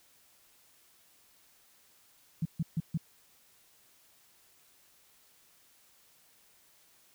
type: tone bursts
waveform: sine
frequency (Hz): 162.8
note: E3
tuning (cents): -21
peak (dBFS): -27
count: 4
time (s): 2.42-2.976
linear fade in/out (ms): 5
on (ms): 34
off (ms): 140
effects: white hiss -64 dBFS RMS until 7.14 s